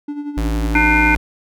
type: tone with tremolo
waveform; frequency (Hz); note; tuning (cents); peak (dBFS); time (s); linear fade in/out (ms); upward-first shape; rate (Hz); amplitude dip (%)
triangle; 291.3; D4; -14; -19; 0.08-0.82; 5; sine; 11; 60
type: tone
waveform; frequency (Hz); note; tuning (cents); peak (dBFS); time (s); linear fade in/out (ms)
square; 55; A1; 0; -18; 0.37-1.17; 5
type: harmonic tone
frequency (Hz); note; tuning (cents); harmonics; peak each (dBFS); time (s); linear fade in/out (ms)
301.3; D4; +44; 1 / 3 / 5 / 7 / 8; -18 / -18 / -18 / -18 / -18; 0.75-1.15; 2
effects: none